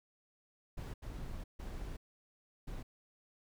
brown noise bursts at uneven times, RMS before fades -43 dBFS, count 4, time 0.77-0.94 / 1.02-1.44 / 1.59-1.97 / 2.67-2.83 s, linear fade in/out 10 ms, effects none

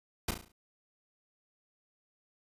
pink noise with echo, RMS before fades -31 dBFS, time 0.28-0.31 s, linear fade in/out 5 ms, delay 35 ms, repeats 6, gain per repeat -6 dB, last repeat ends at 0.52 s, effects resampled to 32000 Hz

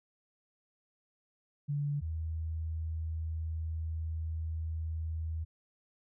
sine tone pair in turn, 144.4 / 80.34 Hz, D3 / E2, -29 / -44 cents, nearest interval minor seventh, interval 1015 cents, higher first, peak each -30 / -33 dBFS, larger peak first, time 1.68-2.01 / 2.01-5.45 s, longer second, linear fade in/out 20 ms, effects none

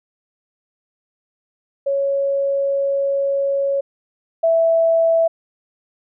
sine tone pair in turn, 554.4 / 659.3 Hz, C#5 / E5, 0 / 0 cents, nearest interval minor third, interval 300 cents, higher second, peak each -16 / -12 dBFS, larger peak second, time 1.86-3.81 / 4.43-5.28 s, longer first, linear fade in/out 10 ms, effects none

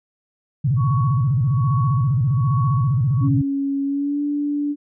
sine tone with vibrato, 128.6 Hz, C3, 30 cents flat, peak -15 dBFS, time 0.64-3.42 s, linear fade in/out 10 ms, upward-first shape square, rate 15 Hz, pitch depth 210 cents each way
sine tone with tremolo, 1116 Hz, C#6, 11 cents sharp, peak -25 dBFS, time 0.76-3.29 s, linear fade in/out 50 ms, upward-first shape sine, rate 1.2 Hz, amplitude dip 95%
sine tone with pitch glide, 277.2 to 290.6 Hz, C#4 to D4, 0 to -18 cents, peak -19 dBFS, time 3.2-4.76 s, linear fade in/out 50 ms, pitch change +82 cents, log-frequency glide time 3.84-4.22 s
effects none

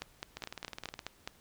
two click trains, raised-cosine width 0.2 ms, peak -23 / -20 dBFS, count 13 / 7, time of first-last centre 0.37-0.992 / 0.02-1.275 s, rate 19.3 / 4.78 Hz, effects pink hiss -63 dBFS RMS until 1.4 s

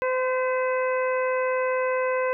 harmonic tone with a mistuned harmonic, 513 Hz, C5, 34 cents flat, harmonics 1 / 2 / 3 / 4 / 5, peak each -23 / -29 / -33 / -35 / -37 dBFS, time 0.02-2.33 s, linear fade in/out 0 ms, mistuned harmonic 4, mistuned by -22 cents, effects none

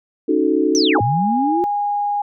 sine chord, D# half-diminished seventh, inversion third, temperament equal, 277.2 / 311.1 / 370 / 440 Hz, C#4 / D#4 / F#4 / A4, 0 / 0 / 0 / 0 cents, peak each -21 / -17 / -20 / -20 dBFS, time 0.28-0.99 s, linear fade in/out 10 ms
sine linear two-way sweep, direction down then up, 6180 to 101.8 to 361.6 Hz, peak -17 dBFS, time 0.75-1.64 s, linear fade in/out 0 ms, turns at 1.01 s
sine tone, 820 Hz, G#5, 22 cents flat, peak -17 dBFS, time 0.95-2.22 s, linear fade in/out 5 ms
effects none

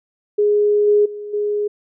sine tone with level steps, 415.3 Hz, G#4, in tune, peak -12 / -10 / -27 / -17 dBFS, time 0.38-1.68 s, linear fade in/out 10 ms, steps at 0.87 / 1.05 / 1.33 s, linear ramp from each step 10 ms, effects none

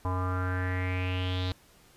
square tone with low-pass filter sweep, 91.8 Hz, F#2, 13 cents flat, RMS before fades -30 dBFS, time 0.05-1.52 s, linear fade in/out 0 ms, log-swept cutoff 1000 to 4000 Hz, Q 5.7, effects pink hiss -59 dBFS RMS until 1.96 s + resampled to 32000 Hz

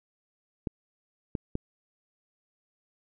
clicks, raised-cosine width 3 ms, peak -17 dBFS, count 3, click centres 0.672 / 1.352 / 1.554 s, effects none

